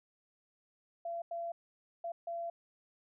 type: tone bursts at uneven times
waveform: sine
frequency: 680 Hz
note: F5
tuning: 46 cents flat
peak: -36 dBFS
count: 4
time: 1.05-1.22 / 1.31-1.52 / 2.04-2.12 / 2.27-2.5 s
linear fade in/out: 5 ms
effects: none